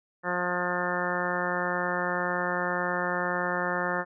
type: harmonic tone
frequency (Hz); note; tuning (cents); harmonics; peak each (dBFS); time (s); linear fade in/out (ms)
178.1; F3; +34; 1 / 2 / 3 / 4 / 5 / 6 / 7 / 8 / 9 / 10; -36 / -36 / -33 / -36 / -36 / -36 / -36 / -35 / -38 / -33; 0.23-4.05; 50
effects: none